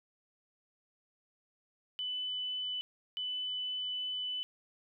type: tone bursts at uneven times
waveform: sine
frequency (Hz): 2999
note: F#7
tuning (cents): +23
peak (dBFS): -34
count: 2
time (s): 1.99-2.81 / 3.17-4.43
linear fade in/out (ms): 0
effects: none